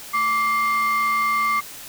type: tone pair together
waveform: sine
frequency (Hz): 1165.1 / 2108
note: D6 / C7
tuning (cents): -14 / +12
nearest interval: minor seventh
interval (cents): 1026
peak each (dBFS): -17 / -21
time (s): 0.13-1.61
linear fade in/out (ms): 20
effects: tanh soft clip ceiling -15 dBFS + white hiss -38 dBFS RMS until 1.88 s